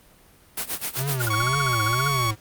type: noise with tremolo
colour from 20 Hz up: white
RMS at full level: -26 dBFS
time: 0.57-1.3 s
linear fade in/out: 5 ms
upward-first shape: sine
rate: 7.8 Hz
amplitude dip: 90%
type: tone with vibrato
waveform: square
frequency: 123.47 Hz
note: B2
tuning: in tune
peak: -25 dBFS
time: 0.96-2.36 s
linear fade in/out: 50 ms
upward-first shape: triangle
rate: 2 Hz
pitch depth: 280 cents each way
type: tone bursts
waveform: sine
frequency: 1428 Hz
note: F6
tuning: 38 cents sharp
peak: -23 dBFS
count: 14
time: 1.2-2.08 s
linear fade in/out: 5 ms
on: 22 ms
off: 44 ms
type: tone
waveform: sawtooth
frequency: 1116 Hz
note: C#6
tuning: 11 cents sharp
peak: -19 dBFS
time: 1.3-2.31 s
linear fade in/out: 5 ms
effects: pink hiss -54 dBFS RMS until 2.4 s + Opus 32 kbps